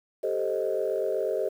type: chord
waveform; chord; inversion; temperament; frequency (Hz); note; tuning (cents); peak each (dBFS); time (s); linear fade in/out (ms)
sine; A half-diminished seventh; third; equal with one note detuned; 392 / 440 / 525.1 / 622.3; G4 / A4 / C5 / Eb5; 0 / 0 / +6 / 0; -30; 0.23-1.49; 10
effects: tanh soft clip ceiling -16 dBFS + 9-bit